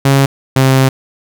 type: tone pair in turn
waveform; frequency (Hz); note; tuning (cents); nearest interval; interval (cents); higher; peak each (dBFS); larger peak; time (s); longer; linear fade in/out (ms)
sawtooth; 137.1 / 132.74; C#3 / C3; -19 / +25; minor second; 56; first; -3; neither; 0.05-0.26 / 0.56-0.89; second; 5
effects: none